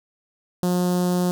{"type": "tone with notch filter", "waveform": "sawtooth", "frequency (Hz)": 179, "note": "F3", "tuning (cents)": 43, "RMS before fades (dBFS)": -21, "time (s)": [0.63, 1.31], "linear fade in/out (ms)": 0, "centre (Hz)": 2200, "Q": 0.51, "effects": []}